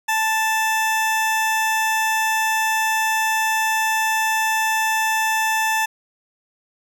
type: tone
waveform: 20% pulse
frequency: 880 Hz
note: A5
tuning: in tune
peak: -13 dBFS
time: 0.08-5.86 s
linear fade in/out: 10 ms
effects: none